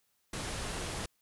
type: low-pass noise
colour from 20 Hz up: pink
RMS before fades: -38 dBFS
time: 0.33-1.06 s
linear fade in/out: 5 ms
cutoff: 11000 Hz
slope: 96 dB/octave
effects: white hiss -75 dBFS RMS until 1.21 s